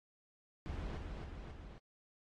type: noise with echo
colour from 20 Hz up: brown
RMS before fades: -42 dBFS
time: 0.66-0.97 s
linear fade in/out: 0 ms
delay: 270 ms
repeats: 3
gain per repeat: -3 dB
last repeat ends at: 1.78 s
effects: low-pass 5000 Hz 12 dB/octave + AAC 32 kbps

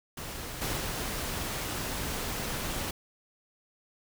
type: noise with level steps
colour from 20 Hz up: pink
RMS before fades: -39 / -32 / -34 dBFS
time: 0.17-2.91 s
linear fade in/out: 5 ms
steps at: 0.61 / 0.77 s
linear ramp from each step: 10 ms
effects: none

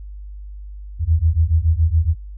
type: beating tone pair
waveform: sine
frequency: 77.78 / 84.88 Hz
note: D#2 / F2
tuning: 0 / -49 cents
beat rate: 7.1 Hz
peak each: -16 dBFS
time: 0.99-2.15 s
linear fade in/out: 50 ms
effects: added 50 Hz sine -31 dBFS peak until 2.37 s

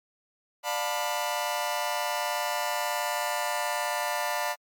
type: chord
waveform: sawtooth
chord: B half-diminished seventh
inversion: first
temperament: just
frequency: 592.7 / 711.2 / 889 / 987.8 Hz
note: D5 / F5 / A5 / B5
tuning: +16 / +31 / +18 / 0 cents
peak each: -29 dBFS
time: 0.63-4.56 s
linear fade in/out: 50 ms
effects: MP3 96 kbps

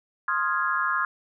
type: chord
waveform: sine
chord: F minor seventh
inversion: second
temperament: equal with one note detuned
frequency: 1052.6 / 1244.5 / 1396.9 / 1661.2 Hz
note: C6 / Eb6 / F6 / Ab6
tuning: +10 / 0 / 0 / 0 cents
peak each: -28 dBFS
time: 0.28-1.05 s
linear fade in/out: 2 ms
effects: none

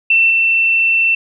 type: tone with level steps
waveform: sine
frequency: 2686 Hz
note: E7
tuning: 32 cents sharp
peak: -8 / -10 dBFS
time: 0.1-1.15 s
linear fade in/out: 5 ms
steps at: 0.3 s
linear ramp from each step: 5 ms
effects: none

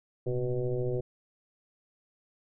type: tone with frequency modulation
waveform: sine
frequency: 250.9 Hz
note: B3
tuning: 28 cents sharp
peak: -27 dBFS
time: 0.26-1.01 s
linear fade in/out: 10 ms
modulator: 122 Hz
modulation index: 2.2
effects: none

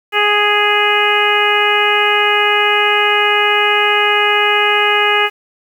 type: harmonic tone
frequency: 415.3 Hz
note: G#4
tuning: in tune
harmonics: 1 / 2 / 3 / 4 / 5 / 6 / 7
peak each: -18 / -18 / -18 / -18 / -18 / -18 / -18 dBFS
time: 0.12-5.3 s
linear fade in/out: 50 ms
effects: 7-bit

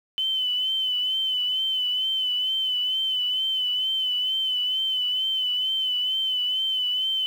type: tone with vibrato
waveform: sine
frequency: 3039 Hz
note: F#7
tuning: 46 cents sharp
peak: -22 dBFS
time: 0.18-7.26 s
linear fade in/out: 0 ms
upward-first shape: sine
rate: 2.2 Hz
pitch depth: 41 cents each way
effects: 8-bit

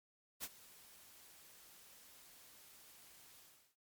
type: noise with ADSR envelope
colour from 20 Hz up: white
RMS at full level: -42 dBFS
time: 0.4-3.76 s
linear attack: 36 ms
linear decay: 42 ms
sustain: -19 dB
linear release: 390 ms
effects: MP3 96 kbps

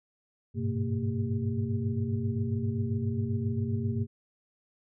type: tone cluster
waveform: sine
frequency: 98.9 / 106.4 / 124.5 / 229 / 398.3 Hz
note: G2 / G#2 / B2 / A#3 / G4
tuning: +16 / +42 / +14 / -31 / +28 cents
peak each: -32 / -34 / -33 / -33 / -40 dBFS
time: 0.54-4.07 s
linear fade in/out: 50 ms
effects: none

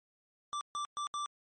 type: tone bursts at uneven times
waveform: square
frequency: 1173 Hz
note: D6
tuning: 2 cents flat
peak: -35 dBFS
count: 4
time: 0.53-0.61 / 0.75-0.85 / 0.97-1.07 / 1.14-1.26 s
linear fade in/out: 0 ms
effects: MP3 32 kbps

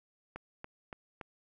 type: click train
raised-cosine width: 0.5 ms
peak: -27 dBFS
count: 4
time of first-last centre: 0.36-1.212 s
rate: 3.52 Hz
effects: none

